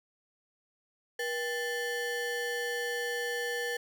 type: ring-modulated tone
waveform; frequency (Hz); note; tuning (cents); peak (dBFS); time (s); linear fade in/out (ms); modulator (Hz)
square; 640; D#5; +49; -29; 1.19-3.77; 5; 1120
effects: none